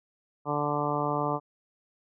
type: harmonic tone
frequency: 146.83 Hz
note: D3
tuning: in tune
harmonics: 1 / 2 / 3 / 4 / 5 / 6 / 7 / 8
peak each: -34 / -34 / -34 / -34 / -34 / -34 / -34 / -34 dBFS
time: 0.45-1.4 s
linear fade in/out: 50 ms
effects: none